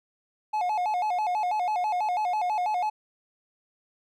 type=tone with vibrato; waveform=triangle; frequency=784 Hz; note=G5; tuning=in tune; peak=-22 dBFS; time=0.53-2.9 s; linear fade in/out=10 ms; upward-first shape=square; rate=6.1 Hz; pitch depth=150 cents each way; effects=none